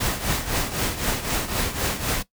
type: noise with tremolo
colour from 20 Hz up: pink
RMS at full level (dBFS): -22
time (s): 0-2.23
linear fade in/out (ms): 10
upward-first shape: triangle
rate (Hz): 3.9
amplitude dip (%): 75
effects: noise-tail reverb RT60 0.1 s tail -17 dB re dry